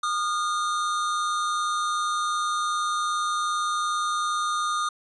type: tone pair together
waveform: square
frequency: 1223.4 / 1406 Hz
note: D#6 / F6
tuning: -30 / +11 cents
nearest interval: major second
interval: 241 cents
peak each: -25 / -34 dBFS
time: 0.03-4.89 s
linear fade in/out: 5 ms
effects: resampled to 22050 Hz